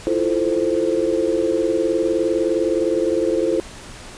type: chord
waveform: sine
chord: F major seventh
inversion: third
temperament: equal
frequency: 329.6 / 349.2 / 440 / 523.3 Hz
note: E4 / F4 / A4 / C5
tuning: 0 / 0 / 0 / 0 cents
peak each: -22 dBFS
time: 0.07-3.6 s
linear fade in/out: 0 ms
effects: pink hiss -38 dBFS RMS until 4.17 s + resampled to 22050 Hz